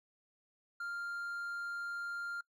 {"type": "tone", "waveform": "triangle", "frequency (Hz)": 1396.9, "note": "F6", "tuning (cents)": 0, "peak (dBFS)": -36, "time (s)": [0.8, 2.41], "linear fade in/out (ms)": 5, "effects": ["noise-tail reverb RT60 0.1 s tail -24 dB re dry"]}